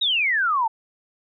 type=exponential sweep; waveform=sine; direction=down; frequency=3881 to 860 Hz; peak=-18 dBFS; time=0.01-0.68 s; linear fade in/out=10 ms; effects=none